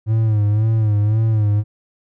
triangle tone with vibrato, 107.7 Hz, A2, 37 cents flat, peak -11 dBFS, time 0.06-1.64 s, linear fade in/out 50 ms, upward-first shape sine, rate 1.9 Hz, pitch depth 74 cents each way, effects none

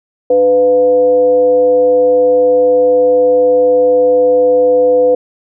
sine tone with frequency modulation, 500 Hz, B4, 21 cents sharp, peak -6 dBFS, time 0.3-5.15 s, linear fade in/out 5 ms, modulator 204 Hz, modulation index 0.36, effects none

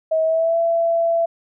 sine tone with pitch glide, 639 to 670 Hz, D#5 to E5, +46 to +28 cents, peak -15 dBFS, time 0.11-1.26 s, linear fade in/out 10 ms, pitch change +82 cents, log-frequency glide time 0.23-0.58 s, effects none

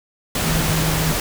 sine tone in noise, 159.3 Hz, D#3, 41 cents sharp, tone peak -20 dBFS, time 0.44-1.12 s, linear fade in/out 2 ms, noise pink, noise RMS -21 dBFS, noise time 0.35-1.2 s, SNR -2 dB, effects none

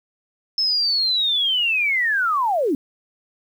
sine linear sweep, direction down, 5274 to 249.2 Hz, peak -17 dBFS, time 0.58-2.75 s, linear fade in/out 2 ms, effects 8-bit

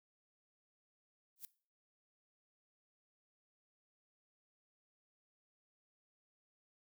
violet noise with exponential growth, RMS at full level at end -43 dBFS, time 1.36-1.45 s, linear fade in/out 1 ms, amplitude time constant 18 ms, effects noise-tail reverb RT60 0.4 s tail -19 dB re dry

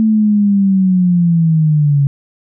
sine linear sweep, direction down, 221.8 to 138.59 Hz, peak -8 dBFS, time 0-2.07 s, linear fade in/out 0 ms, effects none

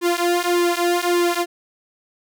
sawtooth tone with flanger, 349.2 Hz, F4, in tune, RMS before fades -19 dBFS, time 0.01-1.46 s, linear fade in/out 50 ms, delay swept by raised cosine 1.5 to 3.8 ms, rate 1.7 Hz, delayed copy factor -1, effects none

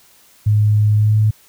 sine tone with pitch glide, 105.6 to 107.51 Hz, G#2 to A2, +29 to -40 cents, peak -10 dBFS, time 0.46-1.31 s, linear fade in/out 10 ms, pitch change +31 cents, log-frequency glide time 0.94-1.16 s, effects white hiss -50 dBFS RMS until 1.48 s

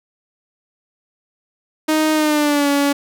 sawtooth tone with pitch glide, 311.1 to 283.6 Hz, D#4 to C#4, 0 to +40 cents, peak -10 dBFS, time 1.88-2.93 s, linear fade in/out 10 ms, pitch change -160 cents, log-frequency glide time 2.13-2.69 s, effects none

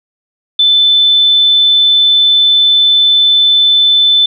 sine tone, 3520 Hz, A7, in tune, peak -5 dBFS, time 0.59-4.26 s, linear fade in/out 5 ms, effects none

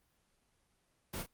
pink noise with echo, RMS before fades -40 dBFS, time 1.13-1.23 s, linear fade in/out 10 ms, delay 35 ms, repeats 1, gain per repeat -9 dB, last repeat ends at 1.265 s, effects pink hiss -75 dBFS RMS until 1.33 s + Opus 24 kbps

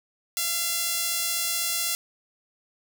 sawtooth tone with high-pass filter, 684 Hz, F5, 36 cents flat, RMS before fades -27 dBFS, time 0.37-1.95 s, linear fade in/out 0 ms, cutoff 4500 Hz, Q 0.5, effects none

